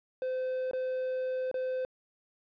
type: tone with dropouts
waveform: triangle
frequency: 514 Hz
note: C5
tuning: 31 cents flat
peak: -28 dBFS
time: 0.22-1.85 s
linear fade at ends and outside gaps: 1 ms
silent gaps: 0.712-0.733 / 1.514-1.542 s
effects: resampled to 11025 Hz + 11-bit